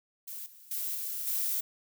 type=noise with level steps; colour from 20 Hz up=violet; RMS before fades=-41 / -54 / -34 / -36 / -31 dBFS; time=0.27-1.61 s; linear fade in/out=10 ms; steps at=0.46 / 0.71 / 0.95 / 1.27 s; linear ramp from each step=2 ms; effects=none